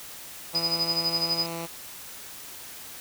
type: tone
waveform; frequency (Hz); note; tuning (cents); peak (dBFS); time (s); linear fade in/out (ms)
10% pulse; 167.2; E3; +25; -24; 0.53-1.67; 20
type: tone with tremolo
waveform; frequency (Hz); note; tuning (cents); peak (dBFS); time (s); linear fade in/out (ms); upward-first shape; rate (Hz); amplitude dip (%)
sine; 4978; D#8; 0; -21; 0.55-1.46; 0; sine; 12; 80
effects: white hiss -42 dBFS RMS until 3 s